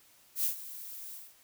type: noise with ADSR envelope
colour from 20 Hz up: violet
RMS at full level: -28 dBFS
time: 0.35-1.35 s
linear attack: 89 ms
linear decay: 110 ms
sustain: -16 dB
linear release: 220 ms
effects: white hiss -62 dBFS RMS until 1.43 s